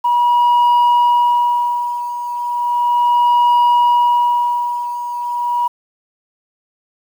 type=tone with tremolo; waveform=sine; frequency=964 Hz; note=B5; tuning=42 cents flat; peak=-6 dBFS; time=0.04-5.68 s; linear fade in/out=10 ms; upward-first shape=sine; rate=0.35 Hz; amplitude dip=80%; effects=tanh soft clip ceiling -8 dBFS + 7-bit